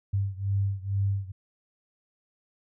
sine beating tone pair, 98 / 100.2 Hz, G2 / G2, 0 / +38 cents, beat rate 2.2 Hz, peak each -27 / -29 dBFS, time 0.13-1.32 s, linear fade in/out 10 ms, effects none

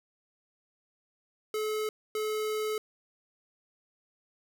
square tone bursts at uneven times, 430 Hz, A4, 40 cents flat, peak -30 dBFS, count 2, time 1.54-1.89 / 2.15-2.78 s, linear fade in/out 2 ms, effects none

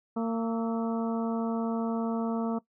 harmonic tone with a mistuned harmonic, 228.1 Hz, A#3, 37 cents flat, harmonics 1 / 2 / 3 / 4 / 5 / 6, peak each -28 / -34 / -38 / -40 / -42 / -44 dBFS, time 0.16-2.59 s, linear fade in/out 10 ms, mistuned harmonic 6, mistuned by -74 cents, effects noise-tail reverb RT60 0.1 s tail -19 dB re dry

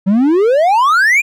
triangle exponential sweep, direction up, 183.1 to 2489 Hz, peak -6 dBFS, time 0.06-1.22 s, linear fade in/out 20 ms, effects none

